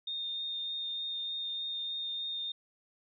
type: tone with vibrato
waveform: sine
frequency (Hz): 3657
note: A#7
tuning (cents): -34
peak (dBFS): -34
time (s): 0.07-2.52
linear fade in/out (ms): 5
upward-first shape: triangle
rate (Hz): 3.3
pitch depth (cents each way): 11
effects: none